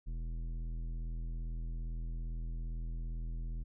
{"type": "tone with tanh clipping", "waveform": "triangle", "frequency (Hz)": 41.2, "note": "E1", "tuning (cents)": 0, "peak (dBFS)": -38, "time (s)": [0.06, 3.64], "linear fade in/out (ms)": 20, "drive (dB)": 16, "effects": []}